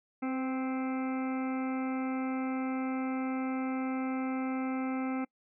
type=harmonic tone with a mistuned harmonic; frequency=261.6 Hz; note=C4; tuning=in tune; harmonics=1 / 2 / 3 / 4 / 5 / 6 / 8 / 9 / 10; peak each=-31 / -43 / -41 / -50 / -44 / -52 / -47 / -52 / -55 dBFS; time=0.22-5.25 s; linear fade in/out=10 ms; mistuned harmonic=2; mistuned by=-22 cents; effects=noise-tail reverb RT60 0.1 s tail -25 dB re dry